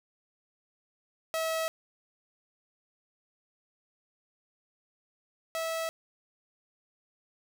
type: tone pair in turn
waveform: sawtooth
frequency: 646 / 651.6 Hz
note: E5 / E5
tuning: -35 / -20 cents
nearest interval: unison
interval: 15 cents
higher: second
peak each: -25 / -27 dBFS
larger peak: first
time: 1.34-1.68 / 5.55-5.89 s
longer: neither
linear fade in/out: 0 ms
effects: none